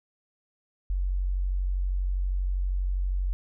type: tone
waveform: sine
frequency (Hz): 46.25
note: F#1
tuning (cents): 0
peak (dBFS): -24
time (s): 0.9-3.33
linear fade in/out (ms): 0
effects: none